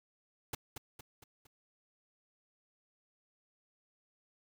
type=noise with echo; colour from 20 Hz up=pink; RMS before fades=-38 dBFS; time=0.53-0.55 s; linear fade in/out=5 ms; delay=230 ms; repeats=4; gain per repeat=-6 dB; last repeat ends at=1.47 s; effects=none